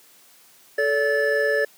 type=tone cluster; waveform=triangle; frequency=436.8 / 572 / 1739 Hz; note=A4 / D5 / A6; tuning=-13 / -46 / -21 cents; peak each=-21 dBFS; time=0.78-1.65 s; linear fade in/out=5 ms; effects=white hiss -53 dBFS RMS until 1.77 s + high-pass 150 Hz 12 dB/octave